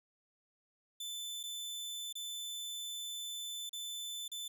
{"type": "tone with dropouts", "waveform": "sawtooth", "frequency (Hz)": 3520, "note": "A7", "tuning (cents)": 0, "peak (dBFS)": -37, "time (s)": [1, 4.48], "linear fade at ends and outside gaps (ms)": 5, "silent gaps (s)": [[1.431, 1.436], [2.127, 2.153], [3.694, 3.73], [4.28, 4.316]], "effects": []}